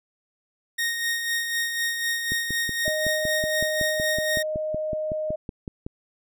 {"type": "tone with tremolo", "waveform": "sawtooth", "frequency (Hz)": 1859, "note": "A#6", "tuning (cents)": -5, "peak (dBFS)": -19, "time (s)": [0.78, 4.43], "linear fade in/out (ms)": 10, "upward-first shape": "sine", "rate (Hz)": 4, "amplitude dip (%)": 45}
{"type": "click train", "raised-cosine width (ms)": 3, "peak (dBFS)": -19, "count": 20, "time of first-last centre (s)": [2.32, 5.865], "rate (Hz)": 5.36}
{"type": "tone", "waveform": "sine", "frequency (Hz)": 619, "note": "D#5", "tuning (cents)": -9, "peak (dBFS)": -25, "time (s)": [2.85, 5.36], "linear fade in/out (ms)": 10}
{"effects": []}